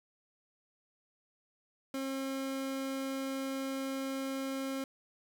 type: tone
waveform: 30% pulse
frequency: 268.8 Hz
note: C4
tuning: 47 cents sharp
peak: -32 dBFS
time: 1.94-4.84 s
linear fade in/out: 2 ms
effects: none